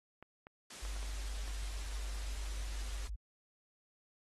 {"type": "clicks", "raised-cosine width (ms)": 0.5, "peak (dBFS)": -36, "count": 6, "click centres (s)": [0.226, 0.469, 0.851, 0.964, 1.029, 1.479]}
{"type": "noise", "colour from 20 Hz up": "white", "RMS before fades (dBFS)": -48, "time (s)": [0.7, 3.08], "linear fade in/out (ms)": 5}
{"type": "tone", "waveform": "sine", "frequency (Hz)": 50, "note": "G1", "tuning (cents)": 35, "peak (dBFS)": -38, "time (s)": [0.82, 3.16], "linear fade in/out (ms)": 10}
{"effects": ["low-pass 8000 Hz 12 dB/octave", "AAC 32 kbps"]}